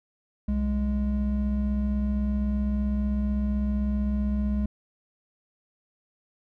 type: tone pair together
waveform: triangle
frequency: 64 / 207.7 Hz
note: C2 / G#3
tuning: -38 / 0 cents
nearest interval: octave + minor sixth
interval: 2038 cents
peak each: -24 dBFS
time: 0.48-4.66 s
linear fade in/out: 5 ms
effects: none